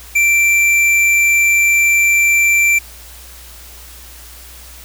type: tone with tanh clipping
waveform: sine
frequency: 2349 Hz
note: D7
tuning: in tune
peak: -11 dBFS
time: 0.15-2.79 s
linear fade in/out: 10 ms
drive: 13 dB
effects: added 60 Hz sine -38 dBFS peak until 4.84 s + white hiss -38 dBFS RMS until 4.84 s